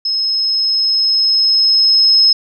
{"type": "tone with level ramp", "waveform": "sine", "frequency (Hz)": 5170, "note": "E8", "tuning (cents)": -34, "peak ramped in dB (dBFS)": [-14, -6], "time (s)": [0.05, 2.33], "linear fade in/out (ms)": 5, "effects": []}